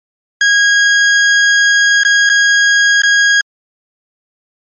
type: tone with dropouts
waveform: 40% pulse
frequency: 1640 Hz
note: G#6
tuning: 22 cents flat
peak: -6 dBFS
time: 0.41-3.41 s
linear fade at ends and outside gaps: 2 ms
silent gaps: 2.034-2.049 / 2.292-2.298 / 3.019-3.034 s
effects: low-pass 10000 Hz 12 dB/octave + MP3 32 kbps